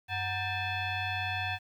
sine tone with frequency modulation, 932.3 Hz, A#5, in tune, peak -30 dBFS, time 0.08-1.59 s, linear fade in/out 50 ms, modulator 837 Hz, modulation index 2.8, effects 10-bit

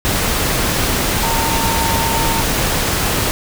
sine tone in noise, 911 Hz, A#5, 40 cents flat, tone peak -20 dBFS, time 1.23-2.41 s, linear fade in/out 0 ms, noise pink, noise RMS -17 dBFS, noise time 0.05-3.31 s, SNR -6 dB, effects none

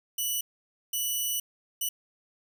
5% pulse tone bursts at uneven times, 2960 Hz, F#7, in tune, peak -19 dBFS, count 3, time 0.18-0.41 / 0.93-1.4 / 1.81-1.89 s, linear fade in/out 5 ms, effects 10-bit

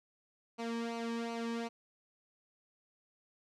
sawtooth tone with flanger, 231.7 Hz, A#3, 10 cents flat, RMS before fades -38 dBFS, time 0.58-1.69 s, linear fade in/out 20 ms, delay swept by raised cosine 0.57 to 1.47 ms, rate 2.7 Hz, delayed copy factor -0.7, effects low-pass 6000 Hz 12 dB/octave

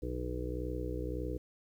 harmonic tone, 61.74 Hz, B1, in tune, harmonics 1 / 2 / 3 / 5 / 6 / 7 / 8, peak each -38 / -43 / -49 / -41 / -46 / -43 / -43 dBFS, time 0.02-1.38 s, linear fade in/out 10 ms, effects 11-bit

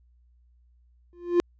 triangle tone with exponential growth, 349.2 Hz, F4, in tune, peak -12 dBFS, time 1.13-1.4 s, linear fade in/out 0 ms, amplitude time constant 58 ms, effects added 60 Hz sine -57 dBFS peak until 1.59 s + resampled to 16000 Hz

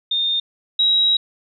sine tone pair in turn, 3643 / 3841 Hz, A#7 / B7, -41 / -49 cents, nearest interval minor second, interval 92 cents, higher second, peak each -17 / -13 dBFS, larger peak second, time 0.11-0.4 / 0.79-1.17 s, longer second, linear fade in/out 5 ms, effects none

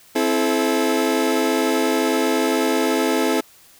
30% pulse chord, A minor, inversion first, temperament equal with one note detuned, 261.6 / 329.6 / 431.7 Hz, C4 / E4 / A4, 0 / 0 / -33 cents, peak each -19 dBFS, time 0.15-3.41 s, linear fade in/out 10 ms, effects white hiss -50 dBFS RMS until 3.79 s

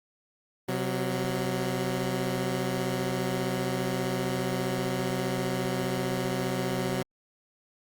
15% pulse tone pair together, 128.35 / 185 Hz, C3 / F#3, -33 / 0 cents, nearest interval tritone, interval 633 cents, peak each -24 dBFS, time 0.68-7.03 s, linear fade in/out 10 ms, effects Opus 32 kbps

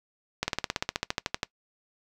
slowing click train, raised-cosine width 0.2 ms, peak -9 dBFS, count 16, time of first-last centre 0.43-1.431 s, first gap 50 ms, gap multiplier 1.04, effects noise-tail reverb RT60 0.1 s tail -22 dB re dry

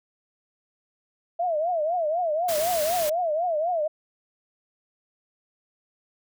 sine tone with vibrato, 659.3 Hz, E5, in tune, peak -22 dBFS, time 1.39-3.88 s, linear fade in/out 10 ms, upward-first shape triangle, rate 4 Hz, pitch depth 200 cents each way
white noise, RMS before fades -31 dBFS, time 2.48-3.1 s, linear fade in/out 10 ms
effects none

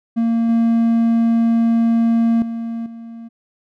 triangle tone with level steps, 230 Hz, A#3, 23 cents flat, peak -12 / -10 / -20 / -29 dBFS, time 0.16-3.29 s, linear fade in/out 20 ms, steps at 0.49 / 2.42 / 2.86 s, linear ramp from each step 2 ms, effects none

